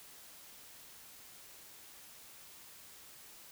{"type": "silence", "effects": ["white hiss -55 dBFS RMS until 3.51 s"]}